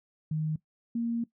sine tone pair in turn, 155.56 / 233.1 Hz, D#3 / A#3, 0 / 0 cents, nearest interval perfect fifth, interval 700 cents, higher second, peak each -27 dBFS, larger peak neither, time 0.31-0.56 / 0.95-1.24 s, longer second, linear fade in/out 5 ms, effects noise-tail reverb RT60 0.1 s tail -18 dB re dry

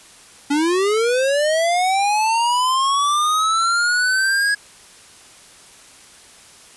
square linear sweep, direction up, 279.3 to 1664 Hz, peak -16 dBFS, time 0.5-4.55 s, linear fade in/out 10 ms, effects white hiss -45 dBFS RMS until 6.76 s + resampled to 24000 Hz

